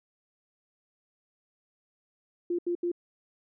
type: tone bursts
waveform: sine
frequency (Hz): 348.3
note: F4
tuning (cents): -5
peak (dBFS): -26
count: 3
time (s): 2.5-2.917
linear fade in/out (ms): 5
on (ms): 87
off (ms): 78
effects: none